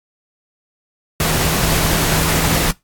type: tone in noise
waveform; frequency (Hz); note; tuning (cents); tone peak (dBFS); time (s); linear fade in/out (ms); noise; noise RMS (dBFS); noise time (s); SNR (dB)
sine; 159.3; D#3; +41; -21; 1.2-2.71; 2; pink; -17; 1.2-2.71; -7
effects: noise-tail reverb RT60 0.2 s tail -21 dB re dry + AAC 64 kbps